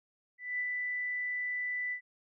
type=tone with ADSR envelope; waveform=sine; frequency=1985 Hz; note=B6; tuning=8 cents sharp; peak=-30 dBFS; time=0.38-2.01 s; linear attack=210 ms; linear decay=54 ms; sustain=-2 dB; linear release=88 ms; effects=none